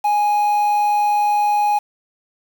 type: tone with quantisation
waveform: triangle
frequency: 830.6 Hz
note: G#5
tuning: in tune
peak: -12 dBFS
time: 0.04-1.79 s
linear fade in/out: 10 ms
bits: 6
effects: none